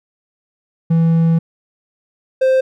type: tone pair in turn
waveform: triangle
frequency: 164.81 / 523.2 Hz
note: E3 / C5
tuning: 0 / 0 cents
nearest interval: octave + minor sixth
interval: 2000 cents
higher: second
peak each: -8 dBFS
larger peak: neither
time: 0.9-1.39 / 2.41-2.61 s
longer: first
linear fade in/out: 10 ms
effects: none